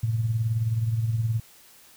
sine tone with tremolo, 112.9 Hz, A2, 45 cents sharp, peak -19 dBFS, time 0.03-1.4 s, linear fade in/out 5 ms, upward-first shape triangle, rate 19 Hz, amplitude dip 65%, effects white hiss -53 dBFS RMS until 1.96 s

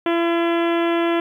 harmonic tone, 338.1 Hz, E4, 44 cents sharp, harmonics 1 / 2 / 3 / 4 / 5 / 6 / 7 / 8 / 9 / 10, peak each -18 / -24 / -28 / -30 / -32 / -34 / -35 / -36 / -37 / -38 dBFS, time 0.06-1.2 s, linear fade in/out 2 ms, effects 9-bit

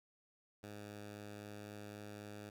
10% pulse tone, 103.83 Hz, G#2, in tune, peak -40 dBFS, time 0.63-2.5 s, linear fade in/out 5 ms, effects none

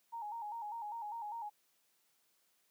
sine tone with vibrato, 880 Hz, A5, in tune, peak -40 dBFS, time 0.12-1.5 s, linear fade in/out 20 ms, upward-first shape square, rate 5 Hz, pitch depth 90 cents each way, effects white hiss -75 dBFS RMS until 2.7 s + high-pass 150 Hz 12 dB/octave

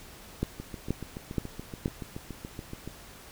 two click trains, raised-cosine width 3 ms, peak -14 / -24 dBFS, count 4 / 17, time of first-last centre 0.43-1.859 / 0.6-2.876 s, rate 2.1 / 7.03 Hz, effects pink hiss -49 dBFS RMS until 3.31 s

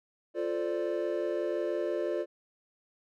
triangle chord, D minor seventh, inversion first, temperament equal with one note detuned, 349.2 / 440 / 521.4 / 587.3 Hz, F4 / A4 / C5 / D5, 0 / 0 / -6 / 0 cents, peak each -31 / -34 / -35 / -32 dBFS, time 0.34-2.26 s, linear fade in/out 50 ms, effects none

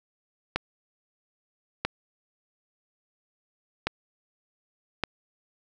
clicks, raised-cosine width 0.3 ms, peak -9 dBFS, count 4, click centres 0.56 / 1.85 / 3.87 / 5.037 s, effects none

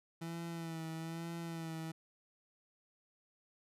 30% pulse tone with vibrato, 164.81 Hz, E3, in tune, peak -38 dBFS, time 0.21-1.92 s, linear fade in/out 10 ms, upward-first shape sine, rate 1.1 Hz, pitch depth 38 cents each way, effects resampled to 32000 Hz

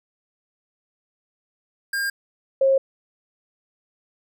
square / sine tone pair in turn, 1608 / 538.3 Hz, G6 / C5, +44 / +49 cents, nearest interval octave + perfect fifth, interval 1895 cents, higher first, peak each -23 / -14 dBFS, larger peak second, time 1.93-2.1 / 2.61-2.78 s, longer neither, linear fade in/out 5 ms, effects none

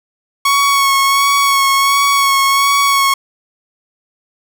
sawtooth tone with vibrato, 1108.7 Hz, C#6, in tune, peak -6 dBFS, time 0.45-3.14 s, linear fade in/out 5 ms, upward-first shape sine, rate 1.4 Hz, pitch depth 22 cents each way, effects none

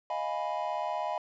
triangle chord, F half-diminished seventh, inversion third, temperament equal, 622.3 / 698.5 / 830.6 / 987.8 Hz, Eb5 / F5 / Ab5 / Cb6, 0 / 0 / 0 / 0 cents, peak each -34 dBFS, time 0.1-1.18 s, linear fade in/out 2 ms, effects resampled to 16000 Hz

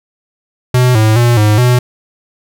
square tone with pitch steps, 125.5 / 109.1 / 119.8 / 105.9 / 123.9 Hz, B2 / A2 / A#2 / G#2 / B2, +28 / -14 / +48 / +34 / +6 cents, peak -7 dBFS, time 0.74-1.79 s, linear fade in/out 5 ms, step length 210 ms, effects none

